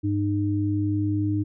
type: tone pair together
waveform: sine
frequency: 101.85 / 305.2 Hz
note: G#2 / D#4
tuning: -33 / -33 cents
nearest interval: octave + perfect fifth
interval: 1900 cents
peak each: -24 dBFS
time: 0.03-1.44 s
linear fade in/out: 20 ms
effects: none